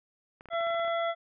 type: clicks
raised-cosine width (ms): 0.5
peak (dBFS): -33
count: 11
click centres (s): 0.409 / 0.457 / 0.487 / 0.534 / 0.608 / 0.67 / 0.705 / 0.745 / 0.796 / 0.849 / 0.879
type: harmonic tone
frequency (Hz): 673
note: E5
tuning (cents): +36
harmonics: 1 / 2 / 3 / 5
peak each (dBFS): -28 / -34 / -38 / -42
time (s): 0.5-1.15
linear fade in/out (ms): 50
effects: none